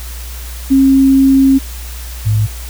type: tone pair in turn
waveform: sine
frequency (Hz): 269.5 / 106.95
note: C#4 / A2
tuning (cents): -49 / -49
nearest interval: octave + major third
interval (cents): 1600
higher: first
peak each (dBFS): -5 / -9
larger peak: first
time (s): 0.7-1.59 / 2.25-2.47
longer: first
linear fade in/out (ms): 20
effects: added 60 Hz sine -24 dBFS peak until 2.69 s + white hiss -32 dBFS RMS until 2.69 s